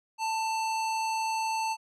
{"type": "tone with low-pass filter", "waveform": "square", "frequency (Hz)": 888, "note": "A5", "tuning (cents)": 16, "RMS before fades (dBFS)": -30, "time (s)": [0.18, 1.77], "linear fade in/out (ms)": 50, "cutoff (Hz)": 7900, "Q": 1, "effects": []}